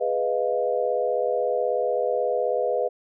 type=chord; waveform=sine; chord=F half-diminished seventh; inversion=first; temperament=equal; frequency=415.3 / 493.9 / 622.3 / 698.5 Hz; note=Ab4 / Cb5 / Eb5 / F5; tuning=0 / 0 / 0 / 0 cents; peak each=-29 / -24 / -27 / -29 dBFS; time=0-2.89 s; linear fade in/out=20 ms; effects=none